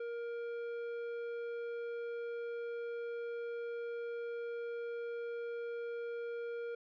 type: tone with tanh clipping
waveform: triangle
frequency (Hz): 470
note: A#4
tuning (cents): +14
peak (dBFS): -40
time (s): 0-6.75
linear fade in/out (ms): 5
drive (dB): 14
effects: none